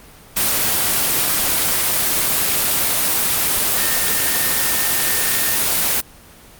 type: tone in noise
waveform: sine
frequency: 1818 Hz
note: A#6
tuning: 44 cents flat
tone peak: -26 dBFS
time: 3.78-5.57 s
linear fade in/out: 10 ms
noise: white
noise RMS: -17 dBFS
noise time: 0.36-6.01 s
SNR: -12 dB
effects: pink hiss -43 dBFS RMS until 6.59 s + Opus 24 kbps